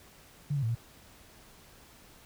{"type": "tone with pitch steps", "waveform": "sine", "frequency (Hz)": [145.2, 139.2, 113, 116.5], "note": ["D3", "C#3", "A2", "A#2"], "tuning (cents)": [-19, 8, 47, -1], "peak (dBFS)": -27, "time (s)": [0.5, 0.752], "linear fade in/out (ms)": 10, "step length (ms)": 63, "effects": ["pink hiss -56 dBFS RMS until 2.25 s"]}